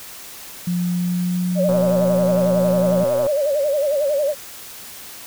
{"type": "tone with pitch glide", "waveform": "sine", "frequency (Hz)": [176.7, 179.58], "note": ["F3", "F3"], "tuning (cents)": [21, 49], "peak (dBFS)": -18, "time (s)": [0.67, 3.04], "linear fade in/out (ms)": 5, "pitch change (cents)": 28, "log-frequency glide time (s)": [0.84, 1.46]}
{"type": "tone with vibrato", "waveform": "sine", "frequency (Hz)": 577, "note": "D5", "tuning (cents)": -31, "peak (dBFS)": -16, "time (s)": [1.55, 4.35], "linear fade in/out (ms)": 50, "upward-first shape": "sine", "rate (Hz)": 11, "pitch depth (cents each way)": 100}
{"type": "click train", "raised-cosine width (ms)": 1, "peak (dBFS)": -15, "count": 198, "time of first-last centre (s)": [1.69, 3.266], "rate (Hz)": 125}
{"effects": ["white hiss -37 dBFS RMS until 5.26 s"]}